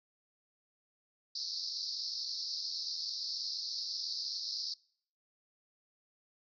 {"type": "band-pass noise", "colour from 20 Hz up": "pink", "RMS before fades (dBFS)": -39, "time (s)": [1.35, 4.74], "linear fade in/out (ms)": 5, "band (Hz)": [4200, 5400], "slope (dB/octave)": 96, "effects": ["noise-tail reverb RT60 0.6 s tail -25 dB re dry"]}